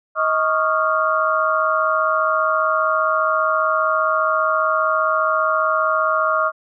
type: tone cluster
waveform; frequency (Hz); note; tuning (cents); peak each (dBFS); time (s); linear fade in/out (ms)
sine; 632 / 1111 / 1226 / 1392; D#5 / C#6 / D#6 / F6; +27 / +4 / -26 / -6; -21; 0.15-6.52; 50
effects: none